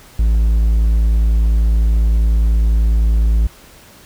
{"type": "tone", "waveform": "triangle", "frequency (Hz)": 55, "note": "A1", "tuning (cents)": 0, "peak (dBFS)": -8, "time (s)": [0.19, 3.47], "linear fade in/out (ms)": 5, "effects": ["pink hiss -43 dBFS RMS until 4.05 s"]}